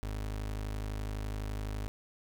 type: tone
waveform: 30% pulse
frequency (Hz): 51.91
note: G#1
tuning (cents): 0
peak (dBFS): -32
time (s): 0.03-1.88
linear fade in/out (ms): 0
effects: none